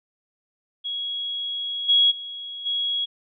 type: tone with level steps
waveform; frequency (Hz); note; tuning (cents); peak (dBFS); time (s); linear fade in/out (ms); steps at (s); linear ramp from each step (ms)
sine; 3322; G#7; 0; -26 / -14 / -32 / -22; 0.84-3.06; 20; 1.88 / 2.1 / 2.65; 20
effects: none